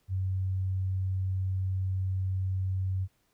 sine tone, 94.3 Hz, F#2, 33 cents sharp, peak -27 dBFS, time 0.08-3.08 s, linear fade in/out 50 ms, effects pink hiss -72 dBFS RMS until 3.33 s

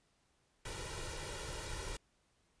pink noise with comb filter, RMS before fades -43 dBFS, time 0.65-1.97 s, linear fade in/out 5 ms, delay 2.1 ms, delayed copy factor +0.75, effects pink hiss -75 dBFS RMS until 2.6 s + resampled to 22050 Hz

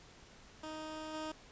15% pulse tone with level steps, 311.7 Hz, D#4, 3 cents sharp, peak -36 / -33 dBFS, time 0.63-1.32 s, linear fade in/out 5 ms, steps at 1.13 s, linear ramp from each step 20 ms, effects pink hiss -58 dBFS RMS until 1.51 s + resampled to 16000 Hz

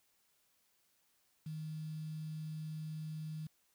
sine tone with quantisation, 156 Hz, D#3, 5 cents sharp, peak -40 dBFS, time 1.46-3.47 s, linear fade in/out 5 ms, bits 10, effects white hiss -75 dBFS RMS until 3.74 s

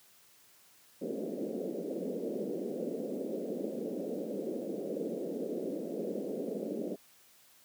white band-pass noise, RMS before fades -37 dBFS, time 1.01-6.96 s, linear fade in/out 10 ms, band 190 to 540 Hz, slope 48 dB/octave, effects white hiss -62 dBFS RMS until 7.64 s + high-pass 80 Hz 12 dB/octave

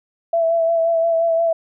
sine tone with vibrato, 664 Hz, E5, 12 cents sharp, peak -14 dBFS, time 0.33-1.53 s, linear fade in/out 5 ms, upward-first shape sine, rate 5.7 Hz, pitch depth 25 cents each way, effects none

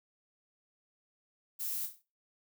violet noise with echo, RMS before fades -37 dBFS, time 1.59-1.87 s, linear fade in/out 20 ms, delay 32 ms, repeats 5, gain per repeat -7 dB, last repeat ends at 2.03 s, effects noise-tail reverb RT60 0.3 s tail -19 dB re dry

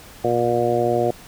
harmonic tone, 119.3 Hz, A#2, 41 cents sharp, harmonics 1 / 2 / 3 / 4 / 5 / 6, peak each -28 / -28 / -22 / -23 / -23 / -23 dBFS, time 0.24-1.11 s, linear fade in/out 5 ms, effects pink hiss -43 dBFS RMS until 1.27 s

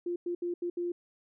sine tone bursts at uneven times, 349.2 Hz, F4, in tune, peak -30 dBFS, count 5, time 0.06-0.16 / 0.26-0.35 / 0.42-0.54 / 0.62-0.7 / 0.77-0.92 s, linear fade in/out 5 ms, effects none

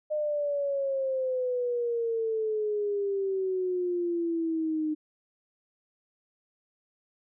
sine exponential sweep, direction down, 610 to 305.3 Hz, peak -26 dBFS, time 0.1-4.95 s, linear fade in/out 20 ms, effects none

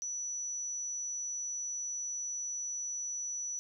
sine tone, 5920 Hz, F#8, in tune, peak -35 dBFS, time 0.02-3.59 s, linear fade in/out 0 ms, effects none

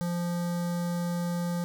square tone with notch filter, 173.8 Hz, F3, 8 cents flat, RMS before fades -30 dBFS, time 0.01-1.64 s, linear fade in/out 0 ms, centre 2600 Hz, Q 1.1, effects none

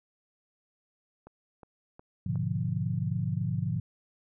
click train, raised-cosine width 1 ms, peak -34 dBFS, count 4, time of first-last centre 1.27-2.357 s, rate 2.76 Hz
sine chord, G# diminished seventh, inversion none, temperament equal, 103.83 / 123.47 / 146.83 / 174.61 Hz, G#2 / B2 / D3 / F3, 0 / 0 / 0 / 0 cents, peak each -33 dBFS, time 2.26-3.8 s, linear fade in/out 5 ms
effects none

